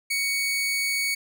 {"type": "tone", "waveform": "sawtooth", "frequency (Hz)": 2233, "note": "C#7", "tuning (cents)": 12, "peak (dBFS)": -20, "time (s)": [0.1, 1.15], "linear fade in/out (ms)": 10, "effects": []}